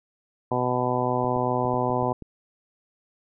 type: harmonic tone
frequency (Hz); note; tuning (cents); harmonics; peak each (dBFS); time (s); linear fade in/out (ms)
124.8; B2; +19; 1 / 2 / 3 / 4 / 5 / 6 / 7 / 8; -30 / -30 / -30 / -30 / -30 / -30 / -30 / -30; 0.51-2.13; 5
type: clicks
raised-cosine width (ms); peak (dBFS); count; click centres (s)
3; -25; 7; 1.245 / 1.365 / 1.651 / 1.741 / 1.902 / 2.027 / 2.223
effects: none